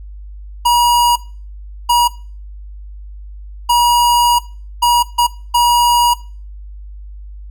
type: tone bursts at uneven times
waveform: square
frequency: 959 Hz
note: A#5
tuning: 49 cents sharp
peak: -9 dBFS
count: 6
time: 0.65-1.16 / 1.89-2.08 / 3.69-4.39 / 4.82-5.03 / 5.18-5.27 / 5.54-6.14 s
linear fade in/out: 10 ms
effects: noise-tail reverb RT60 0.4 s tail -20 dB re dry + added 50 Hz sine -29 dBFS peak until 7.5 s